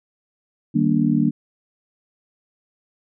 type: chord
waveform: sine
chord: Eb major seventh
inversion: none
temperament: just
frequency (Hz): 155.56 / 194.45 / 233.3 / 291.7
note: Eb3 / G3 / Bb3 / D4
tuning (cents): 0 / -14 / +2 / -12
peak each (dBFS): -22 / -22 / -19 / -21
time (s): 0.74-1.31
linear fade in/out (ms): 20
effects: none